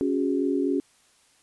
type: tone cluster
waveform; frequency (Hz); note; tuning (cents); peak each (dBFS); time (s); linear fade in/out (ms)
sine; 278.2 / 366.3 / 410.2; C#4 / F#4 / G#4; +6 / -17 / -21; -24 / -27 / -29; 0.01-0.8; 0
effects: white hiss -61 dBFS RMS until 1.42 s + resampled to 24000 Hz